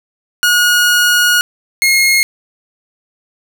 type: tone pair in turn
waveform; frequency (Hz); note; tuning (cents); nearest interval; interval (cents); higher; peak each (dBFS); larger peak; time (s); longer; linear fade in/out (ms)
sawtooth; 1445 / 2153; F#6 / C7; -41 / +49; perfect fifth; 690; second; -5; neither; 0.43-1.41 / 1.82-2.23; first; 0
effects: none